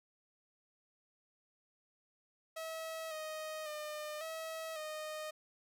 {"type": "tone with pitch steps", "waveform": "sawtooth", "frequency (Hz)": [645, 624, 605, 644, 617], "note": ["E5", "D#5", "D#5", "E5", "D#5"], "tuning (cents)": [-38, 5, -49, -41, -15], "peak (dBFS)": -37, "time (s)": [2.56, 5.31], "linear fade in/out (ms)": 10, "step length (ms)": 550, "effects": []}